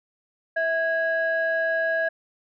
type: tone pair together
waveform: sine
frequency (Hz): 653.1 / 1651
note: E5 / G#6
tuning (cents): -16 / -11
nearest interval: octave + major third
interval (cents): 1605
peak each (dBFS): -23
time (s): 0.56-2.09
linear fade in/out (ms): 10
effects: tanh soft clip ceiling -15 dBFS